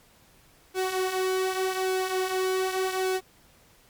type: tone with flanger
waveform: sawtooth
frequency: 375 Hz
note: F#4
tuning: 23 cents sharp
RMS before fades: -27 dBFS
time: 0.74-3.21 s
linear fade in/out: 50 ms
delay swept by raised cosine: 1.6 to 6.9 ms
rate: 0.85 Hz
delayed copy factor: -0.55
effects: pink hiss -58 dBFS RMS until 3.89 s + MP3 96 kbps